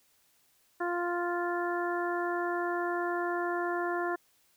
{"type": "harmonic tone", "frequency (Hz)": 349.2, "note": "F4", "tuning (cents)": 0, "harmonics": [1, 2, 3, 4, 5], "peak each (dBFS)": [-32, -35, -37, -38, -39], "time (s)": [0.8, 4.16], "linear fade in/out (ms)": 10, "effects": ["white hiss -68 dBFS RMS until 4.56 s"]}